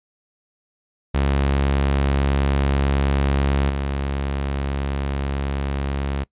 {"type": "tone with level steps", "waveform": "sawtooth", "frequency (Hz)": 69.2, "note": "C#2", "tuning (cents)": -2, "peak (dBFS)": [-13, -18], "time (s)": [1.14, 6.24], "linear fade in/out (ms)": 10, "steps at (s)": 3.69, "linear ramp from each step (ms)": 10, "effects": ["noise-tail reverb RT60 0.1 s tail -23 dB re dry", "resampled to 8000 Hz"]}